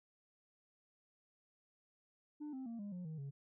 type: tone with pitch steps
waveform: sine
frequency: 298.1 / 262.5 / 231.2 / 203.6 / 179.31 / 157.91 / 139.07 Hz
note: D4 / C4 / A#3 / G#3 / F3 / D#3 / C#3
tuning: +26 / +6 / -14 / -34 / +46 / +26 / +6 cents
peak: -40 dBFS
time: 2.4-3.31 s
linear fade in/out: 20 ms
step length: 130 ms
effects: tanh soft clip ceiling -42 dBFS